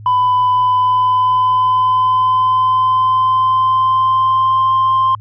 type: tone with pitch glide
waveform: sine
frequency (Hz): 1000 to 1049.1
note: B5 to C6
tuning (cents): +21 to +4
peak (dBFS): -8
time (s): 0.06-5.15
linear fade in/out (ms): 2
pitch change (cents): +83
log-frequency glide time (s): 0.45-4.68
effects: tanh soft clip ceiling -8 dBFS + added 106 Hz sine -31 dBFS peak until 5.2 s